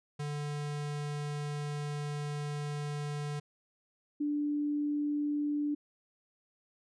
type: tone pair in turn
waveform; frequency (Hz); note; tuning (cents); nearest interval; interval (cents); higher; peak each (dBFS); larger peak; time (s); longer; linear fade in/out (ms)
square / sine; 146.83 / 293.7; D3 / D4; 0 / 0; octave; 1200; second; -35 / -29; second; 0.19-3.4 / 4.2-5.75; first; 10
effects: resampled to 22050 Hz